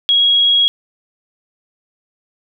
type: tone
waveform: sine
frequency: 3308 Hz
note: G#7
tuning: 8 cents flat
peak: -9 dBFS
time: 0.09-0.68 s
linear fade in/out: 0 ms
effects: none